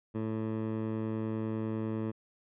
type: tone with band-pass filter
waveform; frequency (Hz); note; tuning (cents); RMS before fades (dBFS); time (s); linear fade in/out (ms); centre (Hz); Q
15% pulse; 110; A2; 0; -34; 0.14-2.12; 20; 250; 0.51
effects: resampled to 8000 Hz